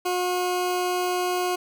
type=tone; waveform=20% pulse; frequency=360.6 Hz; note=F#4; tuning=45 cents flat; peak=-18 dBFS; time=0.05-1.56 s; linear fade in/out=10 ms; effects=none